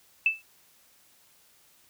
sine tone with exponential decay, 2637 Hz, E7, in tune, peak -16 dBFS, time 0.26-0.42 s, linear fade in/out 2 ms, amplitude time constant 34 ms, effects white hiss -61 dBFS RMS until 1.89 s

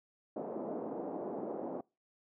pink band-pass noise, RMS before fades -40 dBFS, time 0.36-1.81 s, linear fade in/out 5 ms, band 240 to 730 Hz, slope 24 dB/octave, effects noise-tail reverb RT60 0.3 s tail -26 dB re dry

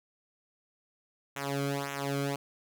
sawtooth tone with flanger, 140 Hz, C#3, 18 cents sharp, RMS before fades -33 dBFS, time 1.36-2.36 s, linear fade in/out 5 ms, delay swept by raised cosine 0.21 to 1.12 ms, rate 1.8 Hz, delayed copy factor -1, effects none

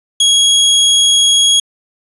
sawtooth tone, 3313 Hz, G#7, 5 cents flat, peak -4 dBFS, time 0.2-1.6 s, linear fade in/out 5 ms, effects resampled to 24000 Hz

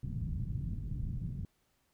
white low-pass noise, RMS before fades -37 dBFS, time 0.03-1.45 s, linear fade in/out 2 ms, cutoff 150 Hz, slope 24 dB/octave, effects pink hiss -75 dBFS RMS until 1.93 s

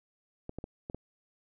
clicks, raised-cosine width 2 ms, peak -25 dBFS, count 5, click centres 0.494 / 0.586 / 0.641 / 0.899 / 0.946 s, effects none

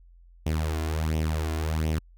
sawtooth tone with flanger, 78.6 Hz, D#2, 18 cents sharp, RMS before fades -27 dBFS, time 0.46-1.99 s, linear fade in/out 5 ms, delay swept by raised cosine 0.33 to 2.93 ms, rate 1.4 Hz, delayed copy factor +0.7, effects added 43 Hz sine -50 dBFS peak until 2.17 s

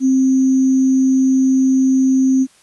sine tone with sample-and-hold, 263.1 Hz, C4, 10 cents sharp, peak -10 dBFS, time 0-2.47 s, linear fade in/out 50 ms, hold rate 6300 Hz, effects white hiss -51 dBFS RMS until 2.62 s + resampled to 24000 Hz

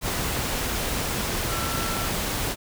sine tone in noise, 1345 Hz, E6, 34 cents sharp, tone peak -33 dBFS, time 1.48-2.09 s, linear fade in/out 50 ms, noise pink, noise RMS -27 dBFS, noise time 0.01-2.56 s, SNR -9 dB, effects none

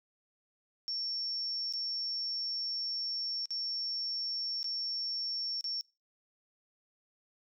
sine tone with dropouts, 5460 Hz, F8, 40 cents flat, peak -33 dBFS, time 0.88-5.81 s, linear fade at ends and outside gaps 0 ms, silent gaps 1.725-1.736 / 3.456-3.506 / 4.63-4.643 / 5.609-5.642 s, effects noise-tail reverb RT60 0.3 s tail -23 dB re dry

